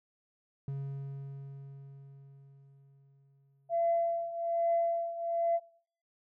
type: tone with exponential decay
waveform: triangle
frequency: 138 Hz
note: C#3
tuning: 7 cents flat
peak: -31 dBFS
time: 0.68-4.32 s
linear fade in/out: 2 ms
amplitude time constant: 790 ms
type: tone with tremolo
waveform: sine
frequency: 677 Hz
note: E5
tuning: 46 cents sharp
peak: -24 dBFS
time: 3.69-5.6 s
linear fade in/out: 50 ms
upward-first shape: triangle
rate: 1.2 Hz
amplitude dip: 80%
effects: noise-tail reverb RT60 0.5 s tail -19 dB re dry + tanh soft clip ceiling -20 dBFS